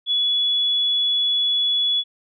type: tone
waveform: sine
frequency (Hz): 3400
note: G#7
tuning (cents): +40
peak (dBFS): -17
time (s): 0.06-2.04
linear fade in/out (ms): 50
effects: none